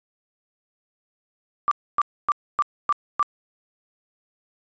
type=tone bursts; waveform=sine; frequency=1174.7 Hz; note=D6; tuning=in tune; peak=-16 dBFS; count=6; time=1.68-3.228 s; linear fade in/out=0 ms; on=33 ms; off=270 ms; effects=resampled to 16000 Hz